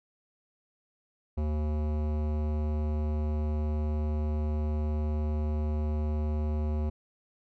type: tone with hard clipping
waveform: sine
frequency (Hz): 75.8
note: D#2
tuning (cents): -45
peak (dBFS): -29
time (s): 1.37-6.9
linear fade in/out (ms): 10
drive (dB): 17
effects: none